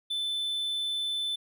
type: tone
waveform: triangle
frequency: 3520 Hz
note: A7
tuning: in tune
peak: -27 dBFS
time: 0.1-1.36 s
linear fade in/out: 10 ms
effects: none